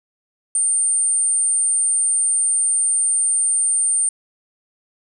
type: tone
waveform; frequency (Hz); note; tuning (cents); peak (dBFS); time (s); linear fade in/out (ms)
sine; 8920; C#9; +10; -15; 0.55-4.09; 2
effects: none